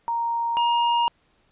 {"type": "tone pair in turn", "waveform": ["sine", "square"], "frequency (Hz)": [932.3, 944.2], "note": ["A#5", "A#5"], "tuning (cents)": [0, 22], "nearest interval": "unison", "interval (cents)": 22, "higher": "second", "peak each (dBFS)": [-22, -19], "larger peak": "second", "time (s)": [[0.08, 0.57], [0.57, 1.08]], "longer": "second", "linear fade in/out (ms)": 0, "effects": ["pink hiss -64 dBFS RMS until 1.51 s", "resampled to 8000 Hz"]}